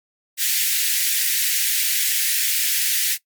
white high-pass noise, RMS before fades -20 dBFS, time 0.37-3.18 s, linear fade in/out 50 ms, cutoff 1700 Hz, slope 48 dB/octave, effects noise-tail reverb RT60 0.1 s tail -18 dB re dry + MP3 96 kbps

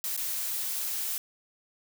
blue noise with dropouts, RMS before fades -32 dBFS, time 0.04-1.18 s, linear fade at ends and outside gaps 0 ms, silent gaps 0.165-0.176 s, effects none

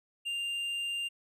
sine tone with tanh clipping, 2794 Hz, F7, in tune, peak -33 dBFS, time 0.25-1.09 s, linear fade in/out 20 ms, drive 6 dB, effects none

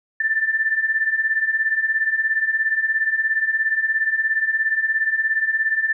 sine beating tone pair, 1760 / 1777 Hz, A6 / A6, 0 / +17 cents, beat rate 17 Hz, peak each -23 / -19 dBFS, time 0.2-5.93 s, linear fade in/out 5 ms, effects none

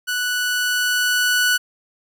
sawtooth tone with level ramp, 1480 Hz, F#6, in tune, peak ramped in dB -17 to -11 dBFS, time 0.07-1.58 s, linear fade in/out 20 ms, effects none

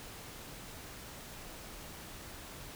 silence, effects pink hiss -48 dBFS RMS until 2.75 s

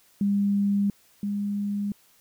sine tone pair in turn, 201.1 / 203.3 Hz, G3 / G#3, +44 / -37 cents, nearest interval unison, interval 19 cents, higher second, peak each -20 / -25 dBFS, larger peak first, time 0.21-0.9 / 1.23-1.92 s, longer neither, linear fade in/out 2 ms, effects white hiss -60 dBFS RMS until 2.2 s

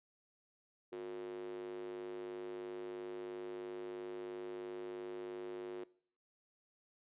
square tone with high-pass filter, 51.5 Hz, G#1, 14 cents flat, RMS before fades -45 dBFS, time 0.92-5.84 s, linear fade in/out 5 ms, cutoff 380 Hz, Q 8.2, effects noise-tail reverb RT60 0.5 s tail -20 dB re dry + resampled to 8000 Hz

